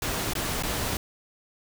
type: noise with dropouts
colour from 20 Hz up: pink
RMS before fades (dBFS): -29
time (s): 0.02-0.97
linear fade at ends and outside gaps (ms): 2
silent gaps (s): 0.335-0.352 / 0.625-0.634
effects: none